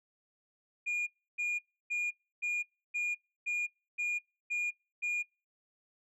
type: tone bursts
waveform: sine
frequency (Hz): 2429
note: D#7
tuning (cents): -42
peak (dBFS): -28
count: 9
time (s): 0.86-5.23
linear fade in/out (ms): 20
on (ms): 210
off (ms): 310
effects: noise-tail reverb RT60 0.3 s tail -26 dB re dry + tanh soft clip ceiling -30 dBFS